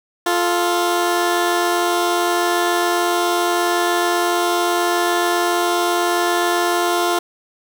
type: tone pair together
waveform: 15% pulse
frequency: 349.2 / 436.7 Hz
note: F4 / A4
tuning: 0 / -13 cents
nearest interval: major third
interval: 387 cents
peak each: -10 / -18 dBFS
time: 0.26-7.19 s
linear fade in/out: 5 ms
effects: none